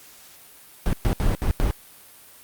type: noise bursts at uneven times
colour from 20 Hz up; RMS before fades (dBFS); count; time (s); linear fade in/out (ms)
brown; -20; 5; 0.86-0.93 / 1.05-1.13 / 1.2-1.35 / 1.42-1.51 / 1.6-1.71; 0
effects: white hiss -48 dBFS RMS until 2.43 s + Opus 48 kbps